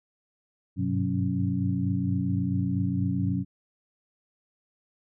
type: tone cluster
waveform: sine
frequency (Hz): 98.4 / 102.8 / 126.2 / 184 / 277.1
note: G2 / G#2 / B2 / F#3 / C#4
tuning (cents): +7 / -17 / +38 / -9 / -1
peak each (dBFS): -30 / -36 / -30 / -28 / -31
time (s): 0.76-3.45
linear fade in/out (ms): 50
effects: none